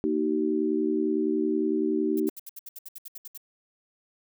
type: chord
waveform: sine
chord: Eb major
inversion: second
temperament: equal with one note detuned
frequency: 233.1 / 311.1 / 381.9 Hz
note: Bb3 / Eb4 / G4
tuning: 0 / 0 / -45 cents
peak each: -30 / -26 / -27 dBFS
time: 0.04-2.29 s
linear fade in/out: 0 ms
type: noise bursts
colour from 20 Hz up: violet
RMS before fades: -40 dBFS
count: 13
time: 2.17-3.376 s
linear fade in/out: 5 ms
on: 30 ms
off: 68 ms
effects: none